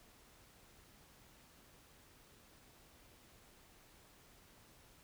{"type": "silence", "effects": ["pink hiss -64 dBFS RMS until 5.03 s"]}